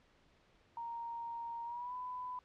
sine tone with pitch glide, 932.3 to 999.2 Hz, A#5 to B5, 0 to +20 cents, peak -40 dBFS, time 0.77-2.39 s, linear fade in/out 2 ms, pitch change +120 cents, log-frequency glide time 1.64-1.94 s, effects pink hiss -69 dBFS RMS until 2.44 s + low-pass 4000 Hz 12 dB/octave

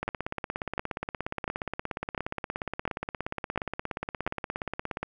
two click trains, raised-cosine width 0.5 ms, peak -16 / -14 dBFS, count 86 / 7, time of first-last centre 0.03-5.03 / 0.08-4.276 s, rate 17 / 1.43 Hz, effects none

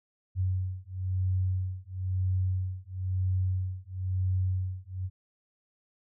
sine beating tone pair, 92.5 / 93.5 Hz, F#2 / F#2, 0 / +19 cents, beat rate 1 Hz, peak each -30 dBFS, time 0.35-5.1 s, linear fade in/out 50 ms, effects none

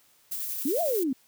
violet noise with tremolo, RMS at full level -32 dBFS, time 0.31-1.04 s, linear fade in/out 10 ms, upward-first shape square, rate 11 Hz, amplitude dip 25%
sine exponential two-way sweep, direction up then down, 246.6 to 714 to 246.6 Hz, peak -24 dBFS, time 0.65-1.13 s, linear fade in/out 5 ms, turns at 0.81 s
effects white hiss -62 dBFS RMS until 1.27 s + high-pass 80 Hz 12 dB/octave

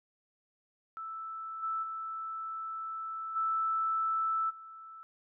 sine tone with level steps, 1318.5 Hz, E6, in tune, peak -38 / -31 / -36 / -28 / -46 dBFS, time 0.97-5.03 s, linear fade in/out 0 ms, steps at 1.62 / 1.82 / 3.35 / 4.49 s, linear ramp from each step 20 ms, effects none

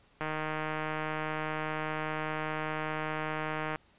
click train, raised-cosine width 0.5 ms, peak -19 dBFS, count 551, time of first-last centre 0.21-3.758 s, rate 155 Hz, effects pink hiss -64 dBFS RMS until 3.98 s + resampled to 8000 Hz

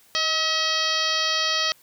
harmonic tone with a mistuned harmonic, 640 Hz, D#5, 49 cents sharp, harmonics 1 / 2 / 3 / 4 / 5 / 6 / 7 / 8 / 9, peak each -33 / -29 / -29 / -32 / -27 / -31 / -27 / -30 / -33 dBFS, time 0.15-1.72 s, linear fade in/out 0 ms, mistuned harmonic 1, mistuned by -32 cents, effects white hiss -56 dBFS RMS until 1.82 s

